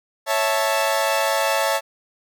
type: chord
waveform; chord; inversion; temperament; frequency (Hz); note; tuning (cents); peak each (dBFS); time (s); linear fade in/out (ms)
sawtooth; A major; first; equal; 554.4 / 659.3 / 880; C#5 / E5 / A5; 0 / 0 / 0; -19 / -19 / -19; 0.26-1.81; 50
effects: none